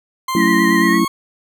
40% pulse tone with pitch glide, 1046.5 to 1092.8 Hz, C6 to C#6, 0 to -25 cents, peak -18 dBFS, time 0.28-1.08 s, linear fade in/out 5 ms, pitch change +75 cents, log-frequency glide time 0.79-0.96 s
sine chord, F# minor seventh, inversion none, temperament just, 185 / 222 / 277.5 / 333 Hz, F#3 / A3 / C#4 / E4, 0 / +16 / +2 / +18 cents, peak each -19 / -18 / -20 / -16 dBFS, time 0.35-1.05 s, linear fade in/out 2 ms
sine tone with vibrato, 1900 Hz, A#6, 33 cents sharp, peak -17 dBFS, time 0.36-1 s, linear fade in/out 50 ms, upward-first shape sine, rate 8.7 Hz, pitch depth 50 cents each way
effects none

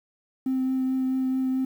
triangle tone with vibrato, 260.8 Hz, C4, 5 cents flat, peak -19 dBFS, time 0.46-1.65 s, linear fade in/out 5 ms, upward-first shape triangle, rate 4.6 Hz, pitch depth 12 cents each way, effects tanh soft clip ceiling -19 dBFS + 9-bit

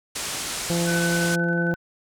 white low-pass noise, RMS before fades -30 dBFS, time 0.15-1.36 s, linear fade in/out 10 ms, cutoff 9700 Hz, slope 24 dB/octave
harmonic tone, 171.1 Hz, F3, 35 cents flat, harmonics 1 / 2 / 3 / 4 / 5, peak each -23 / -28 / -29 / -36 / -40 dBFS, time 0.7-1.74 s, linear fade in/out 0 ms
sine tone with tremolo, 1505 Hz, F#6, 29 cents sharp, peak -24 dBFS, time 0.85-1.76 s, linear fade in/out 50 ms, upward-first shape square, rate 11 Hz, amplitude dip 30%
effects none

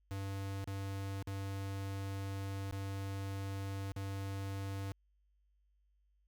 square tone with dropouts, 97.9 Hz, G2, 2 cents flat, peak -39 dBFS, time 0.11-4.92 s, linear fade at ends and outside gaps 0 ms, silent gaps 0.642-0.675 / 1.225-1.273 / 2.71-2.725 / 3.92-3.963 s, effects added 50 Hz sine -70 dBFS peak until 6.27 s

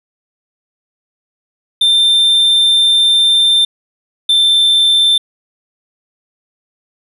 triangle tone pair in turn, 3581 / 3558 Hz, A7 / A7, +30 / +19 cents, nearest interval unison, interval 11 cents, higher first, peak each -6 dBFS, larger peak neither, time 1.81-3.65 / 4.29-5.18 s, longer first, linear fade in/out 5 ms, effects resampled to 32000 Hz

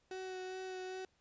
35% pulse tone with vibrato, 373.2 Hz, F#4, 15 cents sharp, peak -40 dBFS, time 0.11-1.05 s, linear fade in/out 2 ms, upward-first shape sine, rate 2.5 Hz, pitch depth 13 cents each way, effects pink hiss -75 dBFS RMS until 1.2 s + resampled to 16000 Hz

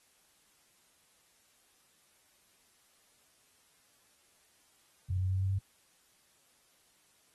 sine tone with pitch steps, 92.1 / 93.28 / 94.47 / 95.68 / 96.9 Hz, F#2 / F#2 / F#2 / G2 / G2, -7 / +15 / +37 / -41 / -20 cents, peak -28 dBFS, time 5.1-5.59 s, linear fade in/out 10 ms, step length 98 ms, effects white hiss -68 dBFS RMS until 7.34 s + AAC 32 kbps

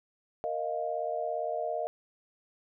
sine chord, Bb suspended fourth, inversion none, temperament just, 466.2 / 621.6 / 699.2 Hz, Bb4 / Eb5 / F5, 0 / -2 / +2 cents, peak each -37 / -33 / -34 dBFS, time 0.44-1.87 s, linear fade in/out 0 ms, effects none

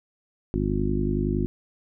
harmonic tone with a mistuned harmonic, 50.7 Hz, G#1, 41 cents flat, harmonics 1 / 2 / 3 / 4 / 5 / 6 / 7, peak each -28 / -31 / -30 / -30 / -29 / -34 / -29 dBFS, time 0.54-1.46 s, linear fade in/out 0 ms, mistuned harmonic 1, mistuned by +29 cents, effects none

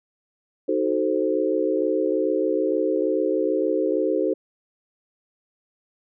sine chord, D# diminished seventh, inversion none, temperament equal with one note detuned, 311.1 / 373.4 / 440 / 523.3 Hz, D#4 / F#4 / A4 / C5, 0 / +16 / 0 / 0 cents, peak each -25 dBFS, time 0.68-4.34 s, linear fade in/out 10 ms, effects none

